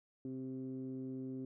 15% pulse tone with low-pass filter, 130.81 Hz, C3, in tune, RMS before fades -43 dBFS, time 0.25-1.45 s, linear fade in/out 2 ms, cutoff 310 Hz, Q 6, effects none

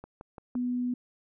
click train, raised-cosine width 1 ms, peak -29 dBFS, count 4, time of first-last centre 0.04-0.553 s, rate 5.85 Hz
sine tone, 246.9 Hz, B3, in tune, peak -27 dBFS, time 0.55-0.94 s, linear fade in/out 5 ms
effects none

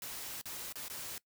white noise with dropouts, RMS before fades -43 dBFS, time 0.02-1.18 s, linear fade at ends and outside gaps 1 ms, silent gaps 0.413-0.456 / 0.725-0.756 / 0.882-0.899 s, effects noise-tail reverb RT60 0.1 s tail -21 dB re dry

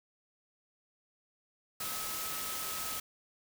sine tone in noise, 1283 Hz, E6, 47 cents flat, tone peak -45 dBFS, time 1.8-3 s, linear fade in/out 5 ms, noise white, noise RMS -38 dBFS, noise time 1.8-3 s, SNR -10 dB, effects none

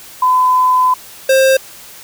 sine / square tone pair in turn, 1012 / 530.7 Hz, B5 / C5, +42 / +24 cents, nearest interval major seventh, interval 1118 cents, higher first, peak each -8 dBFS, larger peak neither, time 0.22-0.94 / 1.29-1.57 s, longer first, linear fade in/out 5 ms, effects white hiss -36 dBFS RMS until 2.03 s

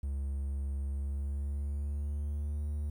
triangle tone with pitch glide, 69.3 to 73.85 Hz, C#2 to D2, 0 to +10 cents, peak -30 dBFS, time 0.03-2.9 s, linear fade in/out 5 ms, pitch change +110 cents, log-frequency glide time 0.88-2.64 s, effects 11-bit

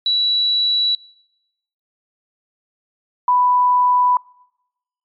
sine tone pair in turn, 3928 / 991.1 Hz, B7 / B5, -10 / +6 cents, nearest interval 2 octaves, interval 2384 cents, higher first, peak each -14 / -11 dBFS, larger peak second, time 0.06-0.95 / 3.28-4.17 s, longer neither, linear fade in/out 2 ms, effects noise-tail reverb RT60 0.9 s tail -26 dB re dry + MP3 64 kbps

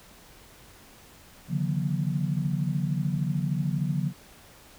sine tone cluster, 141.7 / 154.9 / 178.4 / 234.4 Hz, C#3 / D#3 / F3 / A#3, +38 / -7 / +37 / +10 cents, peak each -28 / -31 / -29 / -37 dBFS, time 1.48-4.13 s, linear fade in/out 50 ms, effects pink hiss -52 dBFS RMS until 4.78 s

